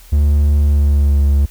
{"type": "tone with pitch glide", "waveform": "triangle", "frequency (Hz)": [73, 70.64], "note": ["D2", "C#2"], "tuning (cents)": [-10, 33], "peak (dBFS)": -7, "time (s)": [0.12, 1.46], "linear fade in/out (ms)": 10, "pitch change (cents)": -57, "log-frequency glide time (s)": [0.62, 1.21], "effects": ["added 41 Hz sine -39 dBFS peak until 1.5 s", "white hiss -45 dBFS RMS until 1.5 s"]}